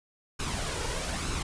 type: noise with flanger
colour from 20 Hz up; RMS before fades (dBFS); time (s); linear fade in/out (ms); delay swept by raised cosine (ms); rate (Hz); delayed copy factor
pink; -32; 0.39-1.43; 10; 0.75 to 2.15; 1.1; +0.5
effects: resampled to 22050 Hz